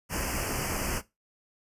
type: band-stop noise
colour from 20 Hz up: pink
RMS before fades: -31 dBFS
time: 0.09-1.02 s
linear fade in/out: 50 ms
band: 3000 to 4700 Hz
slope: 96 dB/octave
effects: noise-tail reverb RT60 0.2 s tail -17 dB re dry + resampled to 32000 Hz